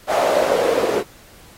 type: noise with band-pass filter sweep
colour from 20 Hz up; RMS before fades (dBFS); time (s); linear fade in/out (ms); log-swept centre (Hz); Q
white; -18; 0.07-1.04; 50; 670 to 410; 5.7
effects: pink hiss -47 dBFS RMS until 1.57 s + AAC 48 kbps